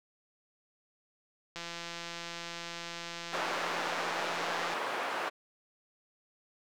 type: click train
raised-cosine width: 0.2 ms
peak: -23 dBFS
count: 541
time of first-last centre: 1.56-4.736 s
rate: 170 Hz
type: band-pass noise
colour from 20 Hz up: white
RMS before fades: -35 dBFS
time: 3.32-5.3 s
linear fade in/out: 20 ms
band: 450 to 1400 Hz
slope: 12 dB/octave
effects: none